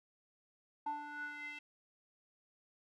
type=tone with band-pass filter sweep; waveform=square; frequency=294.3 Hz; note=D4; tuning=4 cents sharp; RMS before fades=-44 dBFS; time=0.86-1.59 s; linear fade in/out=5 ms; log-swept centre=860 to 2500 Hz; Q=7.1; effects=none